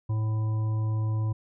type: harmonic tone with a mistuned harmonic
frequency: 109.1 Hz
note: A2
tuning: 14 cents flat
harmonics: 1 / 3 / 5 / 7 / 9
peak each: -24 / -42 / -48 / -53 / -45 dBFS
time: 0.09-1.33 s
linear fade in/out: 10 ms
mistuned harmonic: 9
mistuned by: +19 cents
effects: none